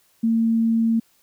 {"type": "tone", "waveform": "sine", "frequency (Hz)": 227.1, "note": "A#3", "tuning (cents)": -45, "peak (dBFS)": -16, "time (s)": [0.23, 1], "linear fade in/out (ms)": 10, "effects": ["white hiss -61 dBFS RMS until 1.22 s"]}